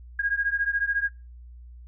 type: beating tone pair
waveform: sine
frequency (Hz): 1629 / 1643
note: G#6 / G#6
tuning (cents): -34 / -19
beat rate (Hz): 14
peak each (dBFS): -25 / -27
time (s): 0.19-1.09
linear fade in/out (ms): 5
effects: noise-tail reverb RT60 0.3 s tail -23 dB re dry + added 60 Hz sine -42 dBFS peak until 1.87 s